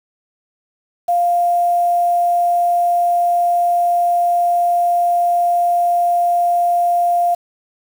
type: tone with quantisation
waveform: sine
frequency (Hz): 698.5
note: F5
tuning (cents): 0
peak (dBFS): -12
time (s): 1.08-7.35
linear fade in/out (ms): 10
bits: 6
effects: none